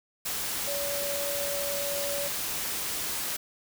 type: tone in noise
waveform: sine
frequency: 569 Hz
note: C#5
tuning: 45 cents sharp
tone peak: -32 dBFS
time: 0.67-2.28 s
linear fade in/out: 10 ms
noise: white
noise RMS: -32 dBFS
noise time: 0.25-3.37 s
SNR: -3 dB
effects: none